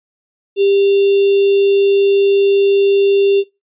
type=tone with sample-and-hold; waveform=sine; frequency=397.3 Hz; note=G4; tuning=23 cents sharp; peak=-9 dBFS; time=0.56-3.44 s; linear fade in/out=50 ms; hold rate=3150 Hz; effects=noise-tail reverb RT60 0.2 s tail -18 dB re dry + resampled to 8000 Hz